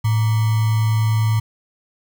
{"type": "tone with sample-and-hold", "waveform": "sine", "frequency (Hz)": 110, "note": "A2", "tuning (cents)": 0, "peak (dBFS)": -14, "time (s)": [0.04, 1.4], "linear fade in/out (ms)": 10, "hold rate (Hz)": 1050, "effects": []}